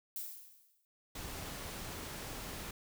violet noise with exponential decay, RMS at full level -39 dBFS, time 0.16-0.85 s, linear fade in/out 1 ms, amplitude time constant 150 ms
pink noise, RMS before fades -44 dBFS, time 1.15-2.71 s, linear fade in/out 5 ms
effects none

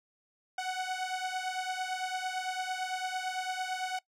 sawtooth beating tone pair, 740 / 748.9 Hz, F#5 / F#5, 0 / +21 cents, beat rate 8.9 Hz, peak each -31 / -33 dBFS, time 0.58-3.99 s, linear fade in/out 5 ms, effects noise-tail reverb RT60 0.1 s tail -21 dB re dry + low-pass 8000 Hz 12 dB/octave

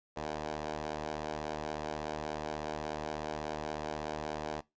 10% pulse ring-modulated tone, 76.5 Hz, D#2, 29 cents flat, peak -25 dBFS, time 0.16-4.61 s, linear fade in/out 10 ms, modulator 533 Hz, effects noise-tail reverb RT60 0.2 s tail -20 dB re dry + resampled to 16000 Hz

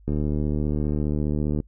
click train, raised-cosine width 3 ms, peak -13 dBFS, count 115, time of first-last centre 0.08-1.602 s, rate 74.9 Hz, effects noise-tail reverb RT60 0.1 s tail -26 dB re dry + added 50 Hz sine -48 dBFS peak until 1.67 s

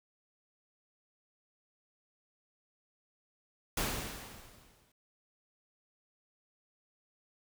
pink noise with exponential decay, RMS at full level -31 dBFS, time 3.77-4.92 s, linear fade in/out 5 ms, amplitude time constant 250 ms, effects none

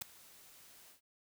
white noise with ADSR envelope, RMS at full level -35 dBFS, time 0.01-1.01 s, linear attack 10 ms, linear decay 4 ms, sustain -24 dB, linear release 110 ms, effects none

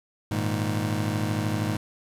25% pulse chord, Ab suspended second, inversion none, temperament just, 103.83 / 116.8 / 155.74 Hz, Ab2 / Bb2 / Eb3, 0 / +4 / +2 cents, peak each -24 / -27 / -28 dBFS, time 0.31-1.77 s, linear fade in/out 5 ms, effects resampled to 32000 Hz + 8-bit

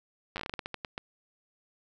slowing click train, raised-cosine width 0.3 ms, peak -19 dBFS, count 14, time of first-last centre 0.36-0.979 s, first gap 9 ms, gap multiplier 1.25, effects none

